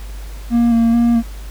triangle tone with vibrato, 233.1 Hz, A#3, in tune, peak -8 dBFS, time 0.5-1.23 s, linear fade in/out 50 ms, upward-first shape square, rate 2.3 Hz, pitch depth 19 cents each way, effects added 50 Hz sine -27 dBFS peak until 1.5 s + pink hiss -41 dBFS RMS until 1.5 s

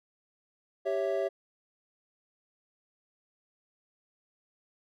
triangle chord, C# diminished, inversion second, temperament equal, 392 / 554.4 / 659.3 Hz, G4 / C#5 / E5, 0 / 0 / 0 cents, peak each -30 dBFS, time 0.85-1.29 s, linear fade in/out 20 ms, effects none

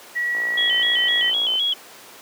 sine tone, 1927 Hz, B6, 43 cents flat, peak -20 dBFS, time 0.15-1.31 s, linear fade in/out 20 ms
click train, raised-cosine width 1 ms, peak -21 dBFS, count 71, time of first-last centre 0.35-1.555 s, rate 58.1 Hz
sine tone with vibrato, 3190 Hz, G7, 30 cents sharp, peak -18 dBFS, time 0.57-1.74 s, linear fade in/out 10 ms, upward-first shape square, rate 3.9 Hz, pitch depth 71 cents each way
effects pink hiss -42 dBFS RMS until 2.21 s + high-pass 400 Hz 12 dB/octave

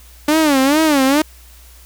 sawtooth tone with vibrato, 290 Hz, D4, 22 cents flat, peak -7 dBFS, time 0.28-1.22 s, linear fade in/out 5 ms, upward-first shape sine, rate 2.3 Hz, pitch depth 170 cents each way, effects added 60 Hz sine -41 dBFS peak until 1.85 s + white hiss -46 dBFS RMS until 1.85 s

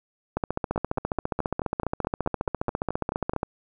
two click trains, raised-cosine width 1 ms, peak -14 / -11 dBFS, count 13 / 46, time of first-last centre 0.76-3.335 / 0.37-3.431 s, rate 4.66 / 14.7 Hz, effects none

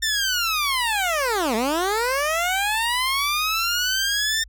15% pulse linear two-way sweep, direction down then up, 1808 to 210.7 to 1808 Hz, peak -14 dBFS, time 0.02-4.44 s, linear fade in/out 10 ms, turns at 1.55 s, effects added 50 Hz sine -43 dBFS peak until 4.48 s

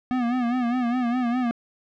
square tone with vibrato, 244.6 Hz, B3, 16 cents flat, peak -22 dBFS, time 0.11-1.51 s, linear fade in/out 0 ms, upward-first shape sine, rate 4.9 Hz, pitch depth 81 cents each way, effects low-pass 2000 Hz 12 dB/octave

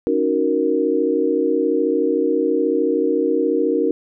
sine chord, D# minor seventh, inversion third, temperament equal, 277.2 / 311.1 / 370 / 466.2 Hz, C#4 / D#4 / F#4 / A#4, 0 / 0 / 0 / 0 cents, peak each -23 / -21 / -22 / -19 dBFS, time 0.07-3.91 s, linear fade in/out 0 ms, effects none

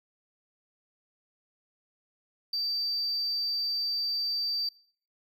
triangle tone, 4653 Hz, D8, 17 cents flat, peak -25 dBFS, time 2.53-4.69 s, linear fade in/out 5 ms, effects noise-tail reverb RT60 0.6 s tail -26 dB re dry + tanh soft clip ceiling -24 dBFS

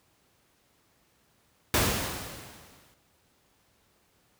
pink noise with exponential decay, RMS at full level -22 dBFS, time 1.74-2.94 s, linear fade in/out 1 ms, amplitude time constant 260 ms, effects pink hiss -67 dBFS RMS until 4.39 s + high-pass 60 Hz 12 dB/octave

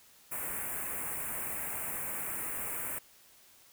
white band-stop noise, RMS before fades -37 dBFS, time 0.31-2.99 s, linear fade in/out 10 ms, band 2500 to 8100 Hz, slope 48 dB/octave, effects white hiss -60 dBFS RMS until 3.72 s

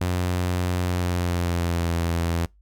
sawtooth tone with pitch glide, 90 to 84.46 Hz, F#2 to E2, -47 to +43 cents, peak -18 dBFS, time 0.01-2.46 s, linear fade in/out 5 ms, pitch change -110 cents, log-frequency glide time 0.86-1.94 s, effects noise-tail reverb RT60 0.2 s tail -26 dB re dry + added 50 Hz sine -53 dBFS peak until 2.61 s

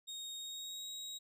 30% pulse tone with pitch glide, 3729 to 3805 Hz, A#7 to A#7, 0 to +35 cents, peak -40 dBFS, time 0.07-1.19 s, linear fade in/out 20 ms, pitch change +35 cents, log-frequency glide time 0.37-0.88 s, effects none

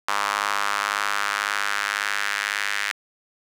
sawtooth tone with high-pass filter sweep, 101.9 Hz, G#2, 32 cents flat, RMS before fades -25 dBFS, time 0.08-2.92 s, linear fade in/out 0 ms, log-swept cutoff 1100 to 1800 Hz, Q 2.5, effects low-pass 10000 Hz 12 dB/octave + 7-bit

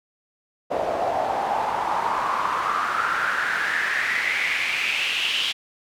pink noise with band-pass filter sweep, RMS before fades -24 dBFS, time 0.7-5.53 s, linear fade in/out 20 ms, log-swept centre 620 to 3100 Hz, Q 5.3, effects none

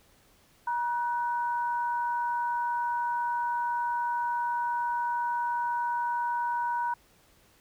sine tone pair together, 953 / 1495 Hz, A#5 / F#6, +38 / +17 cents, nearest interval minor sixth, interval 779 cents, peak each -27 / -36 dBFS, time 0.67-6.94 s, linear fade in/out 5 ms, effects pink hiss -62 dBFS RMS until 7.6 s

